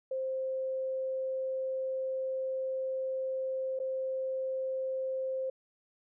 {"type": "tone with dropouts", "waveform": "sine", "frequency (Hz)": 525, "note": "C5", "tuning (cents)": 6, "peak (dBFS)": -31, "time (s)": [0.11, 5.5], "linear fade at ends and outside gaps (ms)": 5, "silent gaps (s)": [3.791, 3.799], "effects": []}